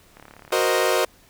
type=click train; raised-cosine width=0.5 ms; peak=-28 dBFS; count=19; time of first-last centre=0.17-0.674 s; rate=35.7 Hz
type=chord; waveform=sawtooth; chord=C half-diminished seventh; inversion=second; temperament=equal; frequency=370 / 466.2 / 523.3 / 622.3 Hz; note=Gb4 / Bb4 / C5 / Eb5; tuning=0 / 0 / 0 / 0 cents; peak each=-20 dBFS; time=0.52-1.05 s; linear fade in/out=5 ms
effects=pink hiss -54 dBFS RMS until 1.29 s